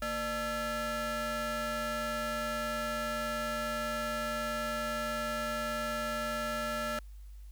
30% pulse ring-modulated tone, 370.3 Hz, F#4, 1 cent sharp, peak -27 dBFS, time 0.02-6.99 s, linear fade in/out 2 ms, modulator 971 Hz, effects added 50 Hz sine -45 dBFS peak until 7.51 s + white hiss -68 dBFS RMS until 7.51 s

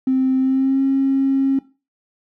triangle tone with pitch glide, 261.6 to 270.4 Hz, C4 to C#4, 0 to -43 cents, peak -10 dBFS, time 0.07-1.59 s, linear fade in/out 5 ms, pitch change +57 cents, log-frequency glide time 0.39-0.82 s, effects noise-tail reverb RT60 0.3 s tail -21 dB re dry + tanh soft clip ceiling -12 dBFS

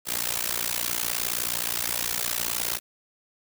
white noise with amplitude modulation, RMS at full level -24 dBFS, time 0.05-2.8 s, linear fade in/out 50 ms, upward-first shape sine, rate 59.3 Hz, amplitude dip 100%, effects none

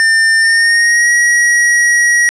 square tone with pitch glide, 1800 to 1907 Hz, A6 to A#6, +39 to +39 cents, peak -8 dBFS, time 0-2.29 s, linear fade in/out 0 ms, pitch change +100 cents, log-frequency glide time 0.4-1.11 s, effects resampled to 22050 Hz + 7-bit

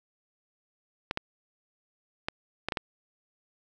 clicks, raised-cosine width 0.3 ms, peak -13 dBFS, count 6, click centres 1.111 / 1.174 / 2.285 / 2.686 / 2.722 / 2.772 s, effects none

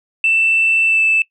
sine tone with pitch glide, 2664 to 2636 Hz, E7 to E7, +18 to -1 cents, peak -10 dBFS, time 0.24-1.22 s, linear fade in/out 2 ms, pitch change -19 cents, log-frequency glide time 0.86-1.01 s, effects noise-tail reverb RT60 0.1 s tail -21 dB re dry + tanh soft clip ceiling -6 dBFS

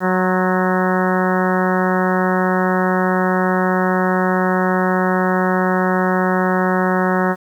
harmonic tone with a mistuned harmonic, 184.8 Hz, F#3, 2 cents flat, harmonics 1 / 2 / 3 / 4 / 5 / 6 / 7 / 8 / 9 / 10, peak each -18 / -21 / -23 / -24 / -25 / -26 / -26 / -27 / -28 / -28 dBFS, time 0-7.36 s, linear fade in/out 50 ms, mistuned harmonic 6, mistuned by -34 cents, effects 8-bit

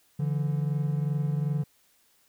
triangle tone pair together, 144.97 / 167.6 Hz, D3 / E3, -22 / +29 cents, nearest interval minor third, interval 251 cents, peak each -24 / -29 dBFS, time 0.19-1.64 s, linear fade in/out 10 ms, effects white hiss -65 dBFS RMS until 2.28 s

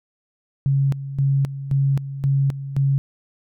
sine tone with tremolo, 137.7 Hz, C#3, 11 cents flat, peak -15 dBFS, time 0.66-2.98 s, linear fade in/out 0 ms, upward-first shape square, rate 1.9 Hz, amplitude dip 75%, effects none

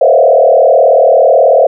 sine tone with frequency modulation, 593 Hz, D5, 17 cents sharp, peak -3 dBFS, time 0.01-1.67 s, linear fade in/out 5 ms, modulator 38.3 Hz, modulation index 2.7, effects none

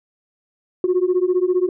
sine beating tone pair, 356.3 / 371.3 Hz, F4 / F#4, +35 / +6 cents, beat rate 15 Hz, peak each -17 dBFS, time 0.84-1.69 s, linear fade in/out 2 ms, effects tanh soft clip ceiling -10 dBFS

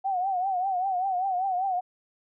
sine tone with vibrato, 750 Hz, F#5, 23 cents sharp, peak -24 dBFS, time 0.04-1.81 s, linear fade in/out 20 ms, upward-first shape triangle, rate 5.1 Hz, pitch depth 110 cents each way, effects none

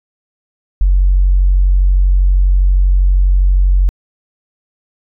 sine tone, 46.25 Hz, F#1, in tune, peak -6 dBFS, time 0.81-3.89 s, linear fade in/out 0 ms, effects tanh soft clip ceiling -2 dBFS

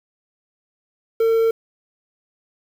triangle tone with quantisation, 452.8 Hz, A4, 50 cents sharp, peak -12 dBFS, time 1.2-1.51 s, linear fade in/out 5 ms, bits 7, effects none

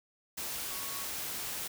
sine tone in noise, 1108.7 Hz, C#6, in tune, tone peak -48 dBFS, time 0.7-1.05 s, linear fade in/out 10 ms, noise white, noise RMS -38 dBFS, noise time 0.37-1.68 s, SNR -13 dB, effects none

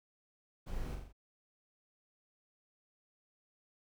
brown noise with echo, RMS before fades -41 dBFS, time 0.66-0.96 s, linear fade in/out 20 ms, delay 42 ms, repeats 4, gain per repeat -4 dB, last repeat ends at 1.128 s, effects none

